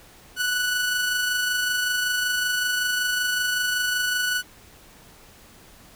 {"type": "tone with amplitude modulation", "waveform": "sawtooth", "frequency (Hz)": 1480, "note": "F#6", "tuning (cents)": 0, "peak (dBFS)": -17, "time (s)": [0.36, 4.43], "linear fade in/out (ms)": 50, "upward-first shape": "sine", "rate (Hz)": 25.3, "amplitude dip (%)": 30, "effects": ["pink hiss -50 dBFS RMS until 5.95 s"]}